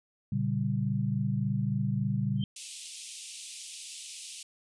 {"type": "chord", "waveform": "sine", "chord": "G diminished", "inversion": "first", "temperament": "just", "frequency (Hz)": [117.6, 141.12, 196], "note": ["Bb2", "Db3", "G3"], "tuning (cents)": [16, 31, 0], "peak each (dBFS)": -31, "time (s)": [0.32, 2.44], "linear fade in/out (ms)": 5}
{"type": "tone with exponential growth", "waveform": "sine", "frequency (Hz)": 3136, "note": "G7", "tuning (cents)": 0, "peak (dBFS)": -34, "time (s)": [2.36, 2.44], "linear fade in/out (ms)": 1, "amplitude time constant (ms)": 16}
{"type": "band-pass noise", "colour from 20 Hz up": "white", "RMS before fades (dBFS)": -44, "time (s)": [2.56, 4.43], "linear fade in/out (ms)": 5, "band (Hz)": [2500, 10000], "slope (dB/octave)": 48}
{"effects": ["resampled to 24000 Hz"]}